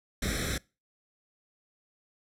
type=noise with comb filter; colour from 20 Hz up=pink; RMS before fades=-31 dBFS; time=0.22-0.58 s; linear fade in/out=5 ms; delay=0.53 ms; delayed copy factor=+0.95; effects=noise-tail reverb RT60 0.3 s tail -24 dB re dry + low-pass 11000 Hz 12 dB/octave